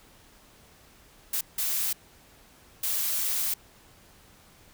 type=noise bursts at uneven times; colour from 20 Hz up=blue; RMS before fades=-28 dBFS; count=3; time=1.33-1.41 / 1.58-1.93 / 2.83-3.54 s; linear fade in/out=5 ms; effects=pink hiss -56 dBFS RMS until 4.73 s